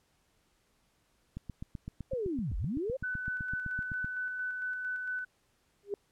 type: click train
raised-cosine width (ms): 5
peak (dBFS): -27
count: 22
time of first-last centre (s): 1.37-4.045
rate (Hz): 7.85
type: linear two-way sweep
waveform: sine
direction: down then up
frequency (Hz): 554.4 to 32.99 to 554.4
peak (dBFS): -31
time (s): 2.11-2.97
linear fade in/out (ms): 10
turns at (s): 2.57
type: tone with tremolo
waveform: sine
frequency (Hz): 1500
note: F#6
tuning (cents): +23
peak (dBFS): -32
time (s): 3.03-5.25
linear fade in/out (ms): 10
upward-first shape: square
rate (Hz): 4.4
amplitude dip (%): 30
type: tone with exponential growth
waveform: sine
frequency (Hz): 404.5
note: G#4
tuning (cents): -46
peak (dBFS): -27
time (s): 5.83-5.94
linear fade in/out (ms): 1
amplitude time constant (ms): 23
effects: pink hiss -72 dBFS RMS until 6.11 s + low-pass 12000 Hz 12 dB/octave